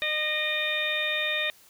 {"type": "harmonic tone with a mistuned harmonic", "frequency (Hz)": 609, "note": "D#5", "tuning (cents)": -37, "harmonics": [1, 2, 3, 4, 5, 6], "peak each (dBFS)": [-34, -41, -30, -30, -40, -30], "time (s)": [0.02, 1.5], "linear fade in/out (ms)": 0, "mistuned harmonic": 3, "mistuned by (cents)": 29, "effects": ["white hiss -56 dBFS RMS until 1.69 s"]}